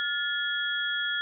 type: tone cluster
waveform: sine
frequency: 1419 / 1734 / 3324 Hz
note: F6 / A6 / G#7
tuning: +27 / -26 / +1 cents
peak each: -31 dBFS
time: 0-1.21 s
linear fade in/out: 0 ms
effects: none